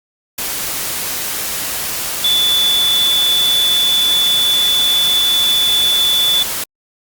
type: tone in noise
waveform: sine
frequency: 3473 Hz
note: A7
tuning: 23 cents flat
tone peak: -11 dBFS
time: 2.24-6.43 s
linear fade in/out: 5 ms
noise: white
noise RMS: -21 dBFS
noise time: 0.38-6.64 s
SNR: +7 dB
effects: Opus 48 kbps